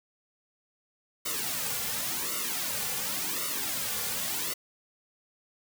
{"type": "noise with flanger", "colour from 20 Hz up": "white", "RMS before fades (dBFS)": -32, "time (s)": [1.25, 4.54], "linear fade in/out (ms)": 10, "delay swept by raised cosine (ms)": [1.2, 3.2], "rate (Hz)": 0.91, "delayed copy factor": -0.95, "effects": []}